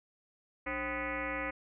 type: tone with frequency modulation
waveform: sine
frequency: 1248 Hz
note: D#6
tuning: 5 cents sharp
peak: -33 dBFS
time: 0.66-1.51 s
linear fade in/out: 10 ms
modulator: 238 Hz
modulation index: 4.5
effects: none